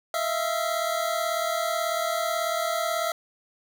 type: tone pair together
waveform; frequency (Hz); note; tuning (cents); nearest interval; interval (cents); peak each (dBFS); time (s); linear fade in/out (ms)
25% pulse; 643 / 681.2; E5 / F5; -43 / -43; minor second; 100; -24; 0.14-3.12; 2
effects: none